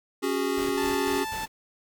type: chord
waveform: square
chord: C# suspended fourth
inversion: none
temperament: equal with one note detuned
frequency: 277.2 / 370 / 409.1 Hz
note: C#4 / F#4 / G#4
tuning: 0 / 0 / -26 cents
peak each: -30 dBFS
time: 0.22-1.25 s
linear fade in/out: 20 ms
type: noise with tremolo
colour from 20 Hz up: pink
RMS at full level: -39 dBFS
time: 0.57-1.48 s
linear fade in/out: 10 ms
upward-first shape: square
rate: 4 Hz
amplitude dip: 70%
type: tone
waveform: sawtooth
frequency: 880 Hz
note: A5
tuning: in tune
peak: -27 dBFS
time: 0.77-1.46 s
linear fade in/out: 10 ms
effects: none